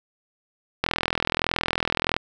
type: click train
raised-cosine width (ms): 0.3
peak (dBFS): -5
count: 56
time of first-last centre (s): 0.84-2.165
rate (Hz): 41.5
effects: none